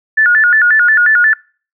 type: tone with vibrato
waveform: sine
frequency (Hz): 1589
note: G6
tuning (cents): +23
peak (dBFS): -6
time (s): 0.17-1.34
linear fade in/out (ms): 10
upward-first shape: square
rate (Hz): 5.6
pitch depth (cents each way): 170
effects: noise-tail reverb RT60 0.4 s tail -24 dB re dry